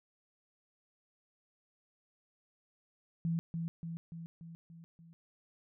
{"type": "tone with echo", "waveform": "sine", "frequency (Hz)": 166.2, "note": "E3", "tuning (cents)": 15, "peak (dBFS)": -30, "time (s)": [3.25, 3.39], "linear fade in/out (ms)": 0, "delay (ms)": 290, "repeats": 6, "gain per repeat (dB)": -4, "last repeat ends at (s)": 5.13, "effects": []}